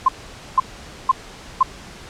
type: tone bursts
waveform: sine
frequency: 1046.5 Hz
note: C6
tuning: in tune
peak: -9 dBFS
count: 4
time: 0.06-1.63 s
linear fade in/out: 5 ms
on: 25 ms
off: 490 ms
effects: pink hiss -39 dBFS RMS until 2.09 s + low-pass 7000 Hz 12 dB/octave